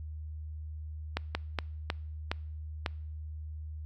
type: slowing click train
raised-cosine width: 0.3 ms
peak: -14 dBFS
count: 6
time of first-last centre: 1.17-2.862 s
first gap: 180 ms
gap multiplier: 1.32
effects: noise-tail reverb RT60 0.7 s tail -26 dB re dry + added 77 Hz sine -38 dBFS peak until 3.85 s